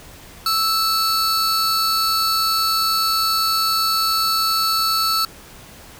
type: tone pair together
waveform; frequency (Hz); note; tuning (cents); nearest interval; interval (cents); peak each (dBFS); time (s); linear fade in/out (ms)
45% pulse; 1318.5 / 4435; E6 / C#8; 0 / 0; octave + major sixth; 2100; -19; 0.46-5.25; 2
effects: pink hiss -42 dBFS RMS until 5.99 s